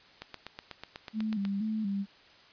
click train, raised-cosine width 0.2 ms, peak -22 dBFS, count 11, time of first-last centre 0.22-1.452 s, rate 8.12 Hz
sine tone with vibrato, 207.7 Hz, G#3, in tune, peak -29 dBFS, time 1.13-2.06 s, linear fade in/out 50 ms, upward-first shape square, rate 2.1 Hz, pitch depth 80 cents each way
effects white hiss -57 dBFS RMS until 2.52 s + resampled to 11025 Hz

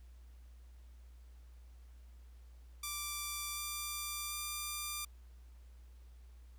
5% pulse tone with pitch steps, 1174.7 / 1182.9 / 1191.1 Hz, D6 / D6 / D6, 0 / +12 / +24 cents, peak -27 dBFS, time 2.83-5.05 s, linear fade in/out 5 ms, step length 740 ms, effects added 60 Hz sine -53 dBFS peak until 6.58 s + pink hiss -72 dBFS RMS until 6.58 s

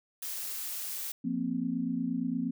blue noise, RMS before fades -37 dBFS, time 0.22-1.12 s, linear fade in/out 5 ms
sine chord, F suspended fourth, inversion none, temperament equal, 174.61 / 233.1 / 261.6 Hz, F3 / Bb3 / C4, 0 / 0 / 0 cents, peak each -36 / -33 / -32 dBFS, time 1.24-2.51 s, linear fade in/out 10 ms
effects none

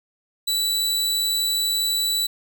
sawtooth tone, 3951 Hz, B7, in tune, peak -17 dBFS, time 0.47-2.27 s, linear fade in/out 10 ms, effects none

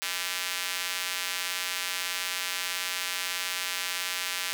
square tone with high-pass filter, 90.8 Hz, F#2, 32 cents flat, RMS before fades -32 dBFS, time 0.02-4.53 s, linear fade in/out 0 ms, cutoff 2200 Hz, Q 0.89, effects none

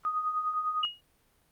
sine tone with tremolo, 1244.5 Hz, D#6, in tune, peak -25 dBFS, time 0.05-0.85 s, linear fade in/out 0 ms, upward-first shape triangle, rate 9.9 Hz, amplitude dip 65%
sine tone with exponential decay, 2881 Hz, F#7, 47 cents flat, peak -23 dBFS, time 0.83-1.01 s, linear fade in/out 5 ms, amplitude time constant 37 ms
effects pink hiss -68 dBFS RMS until 1.51 s + Opus 48 kbps

